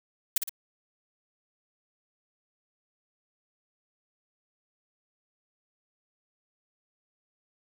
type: noise with echo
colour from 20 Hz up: blue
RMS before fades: -23 dBFS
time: 0.36-0.38 s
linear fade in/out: 5 ms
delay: 57 ms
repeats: 2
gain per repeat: -6 dB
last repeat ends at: 0.494 s
effects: none